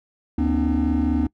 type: tone cluster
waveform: triangle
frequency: 74 / 242.3 / 266.7 / 301.8 Hz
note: D2 / B3 / C4 / D4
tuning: +14 / -33 / +33 / +47 cents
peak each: -21 dBFS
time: 0.38-1.27 s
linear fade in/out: 5 ms
effects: noise-tail reverb RT60 0.1 s tail -23 dB re dry + tanh soft clip ceiling -10 dBFS